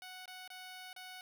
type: tone with dropouts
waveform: 10% pulse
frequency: 740 Hz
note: F#5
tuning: in tune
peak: -39 dBFS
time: 0.02-1.21 s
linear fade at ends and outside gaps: 1 ms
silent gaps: 0.257-0.278 / 0.477-0.502 / 0.93-0.963 s
effects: none